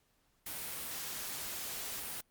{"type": "noise", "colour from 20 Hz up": "white", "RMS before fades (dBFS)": -41, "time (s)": [0.46, 2.21], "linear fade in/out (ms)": 5, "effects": ["pink hiss -74 dBFS RMS until 2.3 s", "Opus 48 kbps"]}